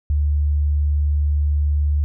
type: tone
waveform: sine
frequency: 73.42 Hz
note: D2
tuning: in tune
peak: -15 dBFS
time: 0.1-2.04 s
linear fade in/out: 0 ms
effects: none